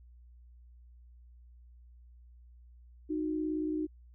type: tone pair together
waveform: sine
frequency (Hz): 308.3 / 366.6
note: D#4 / F#4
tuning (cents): -16 / -16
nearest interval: minor third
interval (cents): 300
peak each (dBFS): -31 / -38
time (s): 3.09-3.87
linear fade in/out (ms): 20
effects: added 60 Hz sine -53 dBFS peak until 4.14 s